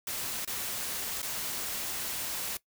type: noise with dropouts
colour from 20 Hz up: white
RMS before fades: -35 dBFS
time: 0.07-2.57 s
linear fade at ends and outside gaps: 2 ms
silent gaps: 0.449-0.475 / 1.218-1.228 s
effects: noise-tail reverb RT60 0.1 s tail -19 dB re dry